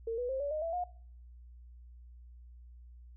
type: tone with pitch steps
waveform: sine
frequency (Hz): 455.8 / 491.3 / 529.7 / 571 / 615.5 / 663.5 / 715.2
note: A#4 / B4 / C5 / D5 / D#5 / E5 / F5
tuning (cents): -39 / -9 / +21 / -49 / -19 / +11 / +41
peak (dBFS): -32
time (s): 0.07-0.84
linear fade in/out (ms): 5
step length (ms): 110
effects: noise-tail reverb RT60 0.6 s tail -24 dB re dry + added 60 Hz sine -50 dBFS peak until 3.16 s